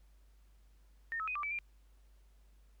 sine tone with pitch steps, 1830 / 1291 / 2498 / 1176 / 2306 / 2386 Hz, A#6 / E6 / D#7 / D6 / D7 / D7, -32 / -37 / +6 / +2 / -32 / +27 cents, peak -35 dBFS, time 1.12-1.588 s, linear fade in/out 0 ms, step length 78 ms, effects added 50 Hz sine -60 dBFS peak until 2.8 s + pink hiss -75 dBFS RMS until 2.8 s

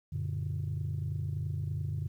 sine chord, Gb augmented, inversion none, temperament just, 92.5 / 115.62 / 144.53 Hz, Gb2 / Bb2 / D3, 0 / -14 / -27 cents, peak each -34 / -37 / -34 dBFS, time 0.12-2.08 s, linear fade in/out 10 ms, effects tanh soft clip ceiling -26 dBFS + 11-bit

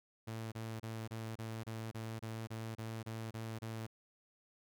sawtooth tone bursts, 112 Hz, A2, 31 cents sharp, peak -37 dBFS, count 13, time 0.27-3.868 s, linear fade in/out 10 ms, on 250 ms, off 29 ms, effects none

